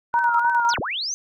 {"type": "tone with vibrato", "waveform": "sine", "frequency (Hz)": 1455, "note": "F#6", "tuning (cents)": -29, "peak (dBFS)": -22, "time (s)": [0.13, 0.78], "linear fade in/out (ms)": 50, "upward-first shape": "triangle", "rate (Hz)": 3.3, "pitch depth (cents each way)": 100}
{"type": "tone with tremolo", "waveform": "sine", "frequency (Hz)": 944, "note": "A#5", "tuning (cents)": 22, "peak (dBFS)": -16, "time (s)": [0.14, 0.74], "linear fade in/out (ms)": 0, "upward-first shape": "square", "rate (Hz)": 9.8, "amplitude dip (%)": 45}
{"type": "tone with exponential growth", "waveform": "sine", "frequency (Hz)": 1300, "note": "E6", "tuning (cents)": -24, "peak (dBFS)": -20, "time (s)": [0.17, 0.39], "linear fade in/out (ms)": 2, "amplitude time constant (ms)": 46}
{"type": "linear two-way sweep", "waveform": "sine", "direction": "down then up", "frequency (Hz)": [6390, 35.65, 6390], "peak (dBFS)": -24, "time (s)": [0.69, 1.14], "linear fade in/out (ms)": 0, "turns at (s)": 0.79}
{"effects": []}